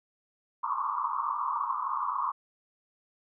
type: band-pass noise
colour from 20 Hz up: white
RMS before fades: -31 dBFS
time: 0.63-2.32 s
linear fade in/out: 10 ms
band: 940 to 1200 Hz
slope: 96 dB/octave
effects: none